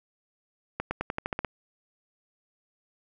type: accelerating click train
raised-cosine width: 0.5 ms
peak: -14 dBFS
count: 9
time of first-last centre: 0.8-1.447 s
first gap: 110 ms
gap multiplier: 0.91
effects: none